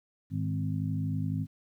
harmonic tone with a mistuned harmonic, 51.91 Hz, G#1, in tune, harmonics 2 / 3 / 4 / 5, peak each -32 / -32 / -40 / -36 dBFS, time 0.3-1.47 s, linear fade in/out 50 ms, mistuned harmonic 4, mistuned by -17 cents, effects 11-bit

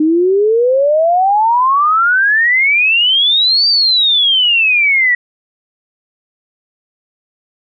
sine exponential two-way sweep, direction up then down, 302.7 to 4699 to 1916 Hz, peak -8 dBFS, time 0-5.15 s, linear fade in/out 5 ms, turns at 3.68 s, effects none

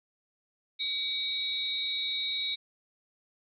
sine tone cluster, 2271 / 3601 / 3831 / 4234 Hz, C#7 / A7 / A#7 / C8, +41 / +39 / +47 / +20 cents, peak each -38 / -38 / -31 / -40 dBFS, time 0.79-2.56 s, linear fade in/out 20 ms, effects none

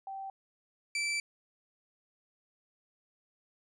sine / sawtooth tone pair in turn, 777 / 2328 Hz, G5 / D7, -16 / -16 cents, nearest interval octave + perfect fifth, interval 1900 cents, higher second, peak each -38 / -27 dBFS, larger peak second, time 0.07-0.3 / 0.95-1.2 s, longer second, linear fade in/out 2 ms, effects resampled to 22050 Hz

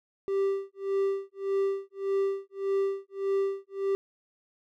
triangle tone with tremolo, 392 Hz, G4, in tune, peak -21 dBFS, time 0.28-3.95 s, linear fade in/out 0 ms, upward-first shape sine, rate 1.7 Hz, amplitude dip 100%, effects none

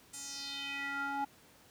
square tone with band-pass filter sweep, 279.4 Hz, C#4, 14 cents sharp, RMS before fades -39 dBFS, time 0.13-1.25 s, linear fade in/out 10 ms, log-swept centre 8400 to 870 Hz, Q 3.6, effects pink hiss -61 dBFS RMS until 1.7 s + high-pass 80 Hz 12 dB/octave

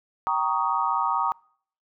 sine chord, Eb dominant seventh, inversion first, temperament just, 777.8 / 933.4 / 1120.1 / 1244.5 Hz, G5 / Bb5 / Db6 / Eb6, -14 / +2 / +18 / 0 cents, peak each -30 / -25 / -28 / -27 dBFS, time 0.27-1.32 s, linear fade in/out 0 ms, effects noise-tail reverb RT60 0.6 s tail -26 dB re dry

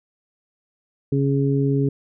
harmonic tone, 138.59 Hz, C#3, in tune, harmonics 1 / 2 / 3, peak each -19 / -22 / -24 dBFS, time 1.12-1.89 s, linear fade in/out 5 ms, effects none

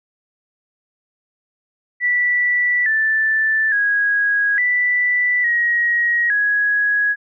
sine tone with pitch steps, 1962 / 1762 / 1650 / 1975 / 1893 / 1667 Hz, B6 / A6 / G#6 / B6 / A#6 / G#6, -12 / +2 / -12 / 0 / +26 / +6 cents, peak -14 dBFS, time 2-7.16 s, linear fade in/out 50 ms, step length 860 ms, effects none

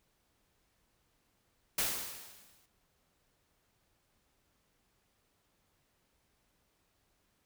white noise with exponential decay, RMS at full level -30 dBFS, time 1.78-2.66 s, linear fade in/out 5 ms, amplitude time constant 190 ms, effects pink hiss -75 dBFS RMS until 7.45 s

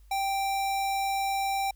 square tone, 784 Hz, G5, in tune, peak -27 dBFS, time 0.11-1.71 s, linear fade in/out 5 ms, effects added 50 Hz sine -51 dBFS peak until 1.75 s + white hiss -69 dBFS RMS until 1.75 s

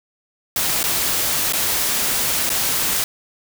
white noise with dropouts, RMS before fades -20 dBFS, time 0.56-3.04 s, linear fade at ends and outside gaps 1 ms, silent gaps 0.829-0.839 / 1.524-1.534 / 2.493-2.501 s, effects none

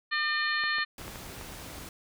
harmonic tone, 603 Hz, D5, 46 cents sharp, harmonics 2 / 3 / 4 / 5 / 6 / 7, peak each -34 / -28 / -38 / -40 / -40 / -35 dBFS, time 0.11-0.85 s, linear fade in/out 20 ms
clicks, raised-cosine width 0.5 ms, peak -27 dBFS, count 6, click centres 0.638 / 0.784 / 1.017 / 1.08 / 1.158 / 1.412 s
pink noise, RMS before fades -43 dBFS, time 0.98-1.89 s, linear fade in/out 2 ms
effects none

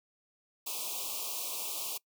white band-stop noise, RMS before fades -37 dBFS, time 0.66-1.98 s, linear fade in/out 10 ms, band 1200 to 2400 Hz, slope 96 dB/octave, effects noise-tail reverb RT60 0.1 s tail -23 dB re dry + high-pass 400 Hz 12 dB/octave

